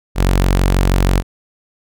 sawtooth tone, 46.2 Hz, F#1, 2 cents flat, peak -7 dBFS, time 0.15-1.23 s, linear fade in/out 50 ms, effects none

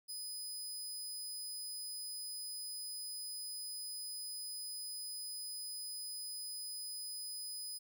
20% pulse tone, 5000 Hz, D#8, 8 cents sharp, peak -36 dBFS, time 0.08-7.79 s, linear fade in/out 20 ms, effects none

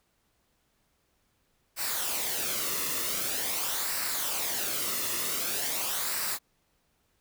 white noise with flanger, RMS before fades -31 dBFS, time 1.76-6.39 s, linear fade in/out 50 ms, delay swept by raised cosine 0.3 to 1.3 ms, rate 0.45 Hz, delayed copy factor -0.55, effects pink hiss -72 dBFS RMS until 7.2 s

